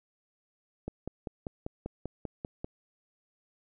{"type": "click train", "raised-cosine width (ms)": 2, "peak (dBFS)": -22, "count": 10, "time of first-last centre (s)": [0.88, 2.645], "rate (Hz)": 5.1, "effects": []}